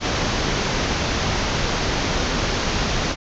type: low-pass noise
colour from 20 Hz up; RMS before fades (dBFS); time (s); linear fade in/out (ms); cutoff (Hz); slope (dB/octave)
pink; -22; 0-3.16; 50; 6600; 96
effects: none

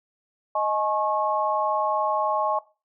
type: tone cluster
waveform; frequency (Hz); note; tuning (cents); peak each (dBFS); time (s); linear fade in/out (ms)
sine; 623 / 847 / 1090; D#5 / G#5 / C#6; +2 / +34 / -29; -26; 0.55-2.59; 5
effects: noise-tail reverb RT60 0.3 s tail -18 dB re dry

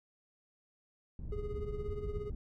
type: low-pass noise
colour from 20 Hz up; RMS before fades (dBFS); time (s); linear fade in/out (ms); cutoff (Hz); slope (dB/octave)
pink; -40; 1.19-2.35; 5; 120; 12
type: tone with tremolo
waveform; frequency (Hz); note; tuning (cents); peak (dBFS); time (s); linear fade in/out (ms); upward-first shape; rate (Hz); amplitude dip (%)
triangle; 415.3; G#4; 0; -34; 1.32-2.3; 2; triangle; 17; 75
effects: none

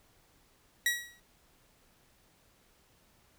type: tone with exponential decay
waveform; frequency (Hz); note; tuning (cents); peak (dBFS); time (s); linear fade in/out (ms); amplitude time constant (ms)
sawtooth; 1918; A#6; +49; -21; 0.86-1.2; 2; 72
effects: pink hiss -66 dBFS RMS until 3.38 s

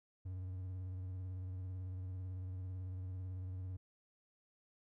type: tone with vibrato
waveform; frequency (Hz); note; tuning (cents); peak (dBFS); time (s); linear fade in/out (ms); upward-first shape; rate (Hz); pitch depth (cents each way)
triangle; 92.5; F#2; 0; -39; 0.25-3.77; 10; triangle; 18; 50
effects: none

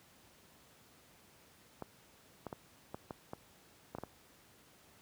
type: clicks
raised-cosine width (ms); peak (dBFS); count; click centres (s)
1; -27; 9; 1.823 / 2.467 / 2.528 / 2.945 / 3.108 / 3.334 / 3.95 / 3.985 / 4.036
effects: pink hiss -63 dBFS RMS until 5.01 s + high-pass 80 Hz 12 dB/octave

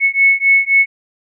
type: beating tone pair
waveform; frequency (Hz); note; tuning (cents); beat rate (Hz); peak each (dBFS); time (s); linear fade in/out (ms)
sine; 2200 / 2203.8; C#7 / C#7; -14 / -11; 3.8; -12; 0-0.86; 50
effects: none

